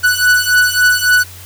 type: beating tone pair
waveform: 45% pulse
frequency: 1480 / 1483.6 Hz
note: F#6 / F#6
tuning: 0 / +4 cents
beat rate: 3.6 Hz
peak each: -12 dBFS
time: 0.03-1.24 s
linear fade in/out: 20 ms
effects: added 91 Hz sine -35 dBFS peak until 1.45 s + white hiss -36 dBFS RMS until 1.45 s